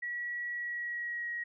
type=tone with pitch glide; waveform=sine; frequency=1928 to 1897.1 Hz; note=B6 to A#6; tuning=-42 to +30 cents; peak=-34 dBFS; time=0.02-1.44 s; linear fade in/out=10 ms; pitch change=-28 cents; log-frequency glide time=0.51-1.3 s; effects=none